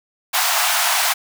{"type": "high-pass noise", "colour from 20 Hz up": "pink", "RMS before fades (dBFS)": -18, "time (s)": [0.33, 1.14], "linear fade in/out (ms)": 20, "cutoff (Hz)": 660, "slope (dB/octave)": 96, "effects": []}